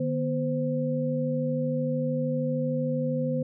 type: tone cluster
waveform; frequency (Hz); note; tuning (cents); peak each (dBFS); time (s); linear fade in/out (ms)
sine; 150.3 / 243.3 / 517; D3 / B3 / C5; +40 / -26 / -21; -29; 0-3.43; 5
effects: none